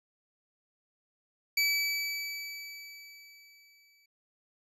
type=tone with exponential decay; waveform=25% pulse; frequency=2300 Hz; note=D7; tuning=37 cents flat; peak=-20 dBFS; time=1.57-4.06 s; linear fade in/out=5 ms; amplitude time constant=540 ms; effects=resampled to 32000 Hz